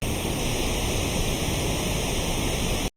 pink noise with comb filter, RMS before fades -25 dBFS, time 0.02-2.88 s, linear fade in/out 0 ms, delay 0.33 ms, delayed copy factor +0.85, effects low-pass 10000 Hz 12 dB/octave + Opus 32 kbps

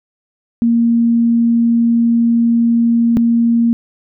sine tone pair in turn, 233.1 / 233.1 Hz, A#3 / A#3, 0 / 0 cents, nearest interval unison, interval 0 cents, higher neither, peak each -9 dBFS, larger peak neither, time 0.62-3.17 / 3.17-3.73 s, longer first, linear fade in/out 0 ms, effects none

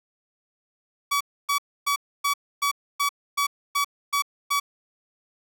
sawtooth tone bursts, 1139 Hz, C#6, 47 cents sharp, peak -17 dBFS, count 10, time 1.11-4.6 s, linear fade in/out 10 ms, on 97 ms, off 280 ms, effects none

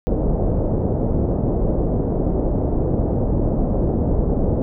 pink low-pass noise, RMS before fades -19 dBFS, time 0.07-4.62 s, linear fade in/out 0 ms, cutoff 610 Hz, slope 24 dB/octave, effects none

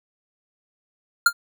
square tone with exponential decay, 1400 Hz, F6, 4 cents sharp, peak -9 dBFS, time 1.26-1.33 s, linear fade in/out 5 ms, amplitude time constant 15 ms, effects none

